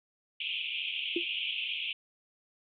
white band-pass noise, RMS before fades -35 dBFS, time 0.4-1.93 s, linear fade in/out 5 ms, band 2400 to 3300 Hz, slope 96 dB/octave
sine tone with exponential decay, 344.2 Hz, F4, 25 cents flat, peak -24 dBFS, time 1.16-1.25 s, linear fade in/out 5 ms, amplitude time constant 19 ms
effects none

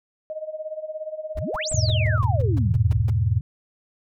sine tone with tremolo, 622.3 Hz, D#5, in tune, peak -26 dBFS, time 0.3-2.18 s, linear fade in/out 0 ms, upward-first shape sine, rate 17 Hz, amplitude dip 80%
sine exponential two-way sweep, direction up then down, 41.51 to 8340 to 49.12 Hz, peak -26 dBFS, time 1.35-3.02 s, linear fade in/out 20 ms, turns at 1.7 s
brown noise bursts, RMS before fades -32 dBFS, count 11, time 1.37-3.101 s, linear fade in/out 2 ms, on 21 ms, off 150 ms
sine chord, E major, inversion none, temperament equal, 82.41 / 103.83 / 123.47 Hz, E2 / G#2 / B2, 0 / 0 / 0 cents, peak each -24 / -21 / -23 dBFS, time 1.74-3.41 s, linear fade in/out 5 ms
effects none

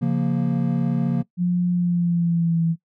triangle chord, Bb minor, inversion first, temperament equal, 138.59 / 174.61 / 233.1 Hz, Db3 / F3 / Bb3, 0 / 0 / 0 cents, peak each -21 dBFS, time 0.01-1.23 s, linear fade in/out 20 ms
sine tone with pitch glide, 177.3 to 165.43 Hz, F3 to E3, +26 to +6 cents, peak -17 dBFS, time 1.37-2.76 s, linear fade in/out 50 ms, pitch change -120 cents, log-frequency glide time 1.72-2.63 s
effects noise-tail reverb RT60 0.1 s tail -20 dB re dry

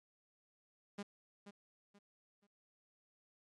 sawtooth tone with echo, 202.5 Hz, G#3, 43 cents flat, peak -38 dBFS, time 0.98-1.03 s, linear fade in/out 10 ms, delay 480 ms, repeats 3, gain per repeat -10 dB, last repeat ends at 2.47 s, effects low-pass 8000 Hz 12 dB/octave + AAC 32 kbps

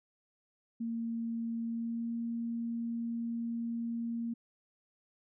sine tone with pitch glide, 230 to 232.5 Hz, A#3 to A#3, -23 to -4 cents, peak -33 dBFS, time 0.8-4.34 s, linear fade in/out 10 ms, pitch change +19 cents, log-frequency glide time 1.64-2.13 s, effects none

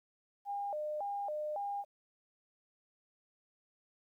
sine tone with vibrato, 698.5 Hz, F5, in tune, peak -35 dBFS, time 0.45-1.85 s, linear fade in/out 50 ms, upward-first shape square, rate 1.8 Hz, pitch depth 250 cents each way, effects 12-bit

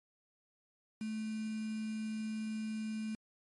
sine tone with quantisation, 217.7 Hz, A3, 18 cents flat, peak -36 dBFS, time 1.01-3.15 s, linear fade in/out 2 ms, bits 8, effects MP3 48 kbps

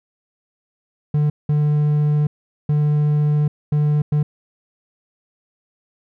triangle tone bursts at uneven times, 148.8 Hz, D3, 23 cents sharp, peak -12 dBFS, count 5, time 1.14-1.3 / 1.49-2.27 / 2.69-3.48 / 3.72-4.02 / 4.12-4.23 s, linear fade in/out 5 ms, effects none

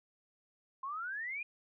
sine exponential sweep, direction up, 1042 to 2481 Hz, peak -37 dBFS, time 0.83-1.43 s, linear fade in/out 5 ms, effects none

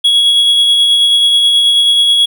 triangle tone with tremolo, 3337 Hz, G#7, 8 cents sharp, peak -4 dBFS, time 0.04-2.26 s, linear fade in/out 10 ms, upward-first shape sine, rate 9.3 Hz, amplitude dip 25%, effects none

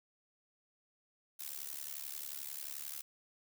blue noise with amplitude modulation, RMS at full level -40 dBFS, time 1.39-3.02 s, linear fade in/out 10 ms, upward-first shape sine, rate 71.3 Hz, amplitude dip 95%, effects none

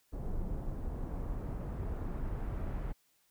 brown noise with low-pass filter sweep, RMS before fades -37 dBFS, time 0.12-2.93 s, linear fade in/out 20 ms, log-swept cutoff 740 to 1700 Hz, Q 0.8, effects white hiss -72 dBFS RMS until 3.3 s

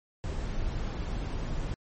brown noise, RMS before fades -32 dBFS, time 0.24-1.74 s, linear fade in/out 0 ms, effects MP3 32 kbps

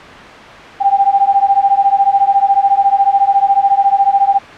sine beating tone pair, 786 / 800 Hz, G5 / G5, +4 / +35 cents, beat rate 14 Hz, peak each -11 dBFS, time 0.8-4.39 s, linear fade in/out 20 ms, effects white hiss -31 dBFS RMS until 4.57 s + low-pass 2000 Hz 12 dB/octave

